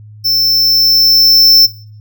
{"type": "tone with level ramp", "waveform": "square", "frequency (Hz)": 5330, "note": "E8", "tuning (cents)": 18, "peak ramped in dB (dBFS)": [-10, -3], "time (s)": [0.24, 1.67], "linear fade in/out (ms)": 20, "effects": ["noise-tail reverb RT60 0.5 s tail -19 dB re dry", "added 106 Hz sine -32 dBFS peak until 2 s"]}